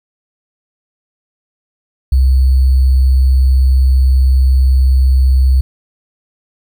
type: tone with sample-and-hold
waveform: sine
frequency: 65.41 Hz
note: C2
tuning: in tune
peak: -6 dBFS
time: 2.12-5.61 s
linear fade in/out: 5 ms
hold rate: 4410 Hz
effects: none